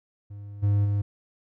triangle tone with level steps, 101.8 Hz, G#2, 34 cents flat, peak -35 / -17 / -20 dBFS, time 0.3-1.02 s, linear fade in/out 10 ms, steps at 0.62 / 0.84 s, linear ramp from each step 20 ms, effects none

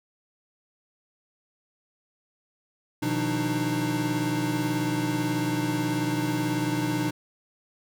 square tone cluster, 124.1 / 157.8 / 178 / 299.9 / 318.2 Hz, B2 / D#3 / F3 / D4 / D#4, +9 / +25 / +33 / +36 / +39 cents, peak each -32 / -36 / -35 / -28 / -34 dBFS, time 3.02-7.11 s, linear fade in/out 10 ms, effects none

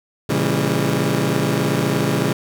20% pulse chord, A# diminished seventh, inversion none, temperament just, 116.54 / 139.85 / 167.82 / 201.4 Hz, A#2 / C#3 / E3 / G3, 0 / +16 / +31 / +47 cents, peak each -20 / -16 / -18 / -18 dBFS, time 0.29-2.33 s, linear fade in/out 5 ms, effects none

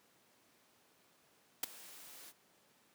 white noise with ADSR envelope, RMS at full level -31 dBFS, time 1.63-2.33 s, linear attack 5 ms, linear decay 11 ms, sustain -23 dB, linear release 42 ms, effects pink hiss -69 dBFS RMS until 2.94 s + high-pass 200 Hz 12 dB/octave

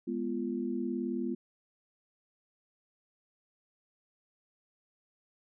sine chord, F diminished, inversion first, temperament equal with one note detuned, 207.7 / 246.9 / 344.8 Hz, Ab3 / Cb4 / F4, 0 / 0 / -22 cents, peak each -37 / -34 / -36 dBFS, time 0.07-1.35 s, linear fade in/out 10 ms, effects none

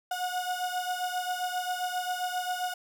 35% pulse beating tone pair, 724 / 731.5 Hz, F#5 / F#5, -38 / -20 cents, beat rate 7.5 Hz, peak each -30 / -33 dBFS, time 0.11-2.74 s, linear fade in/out 5 ms, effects none

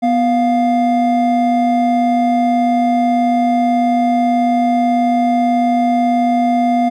triangle tone pair together, 246.1 / 700 Hz, B3 / F5, -6 / +4 cents, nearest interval octave + tritone, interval 1810 cents, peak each -12 dBFS, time 0.02-6.9 s, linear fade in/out 20 ms, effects none

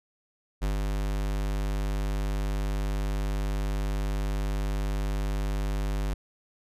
square tone with ADSR envelope, 50 Hz, G1, 35 cents sharp, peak -25 dBFS, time 0.61-6.14 s, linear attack 25 ms, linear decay 120 ms, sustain -2 dB, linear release 4 ms, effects resampled to 32000 Hz

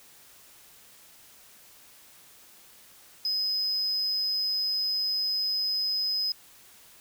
sine tone, 5050 Hz, D#8, 25 cents sharp, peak -23 dBFS, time 3.25-6.32 s, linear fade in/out 2 ms, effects tanh soft clip ceiling -24 dBFS + white hiss -54 dBFS RMS until 7 s

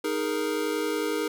square chord, D# suspended fourth, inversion none, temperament equal, 311.1 / 415.3 / 466.2 Hz, D#4 / G#4 / A#4, 0 / 0 / 0 cents, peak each -31 dBFS, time 0.04-1.28 s, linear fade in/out 5 ms, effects none

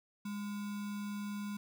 sine tone with sample-and-hold, 205 Hz, G#3, 22 cents flat, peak -37 dBFS, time 0.25-1.57 s, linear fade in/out 5 ms, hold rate 1225 Hz, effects none

